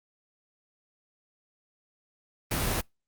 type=noise; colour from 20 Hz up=pink; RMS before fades=-28 dBFS; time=2.51-2.81 s; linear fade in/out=5 ms; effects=noise-tail reverb RT60 0.2 s tail -26 dB re dry + Opus 24 kbps